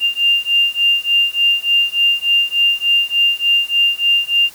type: beating tone pair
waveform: sine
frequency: 2794 / 2797.4 Hz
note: F7 / F7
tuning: 0 / +2 cents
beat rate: 3.4 Hz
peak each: -15 dBFS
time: 0-4.5 s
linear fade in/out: 50 ms
effects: white hiss -41 dBFS RMS until 4.54 s